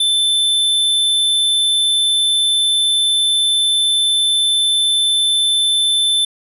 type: tone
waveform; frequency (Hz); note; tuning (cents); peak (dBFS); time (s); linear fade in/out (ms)
square; 3531; A7; +5; -13; 0-6.25; 5
effects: resampled to 32000 Hz